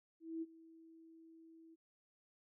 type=tone with ADSR envelope; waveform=sine; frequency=326.1 Hz; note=E4; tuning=19 cents flat; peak=-38 dBFS; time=0.2-1.76 s; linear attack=220 ms; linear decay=34 ms; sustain=-20 dB; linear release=25 ms; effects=none